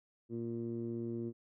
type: tone with low-pass filter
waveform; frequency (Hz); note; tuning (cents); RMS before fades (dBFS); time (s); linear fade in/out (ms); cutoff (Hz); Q
15% pulse; 116.54; A#2; 0; -39; 0.29-1.33; 50; 320; 2.9
effects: none